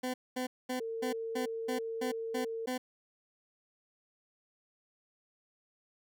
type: tone bursts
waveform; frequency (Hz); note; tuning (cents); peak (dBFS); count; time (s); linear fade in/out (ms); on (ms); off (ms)
20% pulse; 253.7; B3; +47; -28; 9; 0.03-2.78; 10; 110; 220
type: tone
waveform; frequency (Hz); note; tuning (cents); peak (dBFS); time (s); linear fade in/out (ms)
sine; 453.1; A#4; -49; -35; 0.8-2.66; 5
effects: none